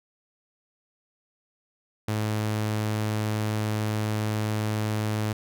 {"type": "tone", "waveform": "sawtooth", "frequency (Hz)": 107.3, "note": "A2", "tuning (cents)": -43, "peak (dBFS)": -21, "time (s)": [2.08, 5.33], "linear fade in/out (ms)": 5, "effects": []}